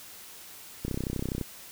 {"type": "click train", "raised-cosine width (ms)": 3, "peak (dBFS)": -18, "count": 19, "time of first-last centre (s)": [0.85, 1.413], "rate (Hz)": 32, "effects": ["white hiss -47 dBFS RMS until 1.71 s"]}